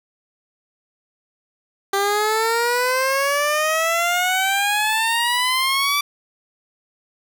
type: exponential sweep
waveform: 15% pulse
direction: up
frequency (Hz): 392 to 1166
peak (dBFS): -11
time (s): 1.93-6.01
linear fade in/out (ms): 5
effects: none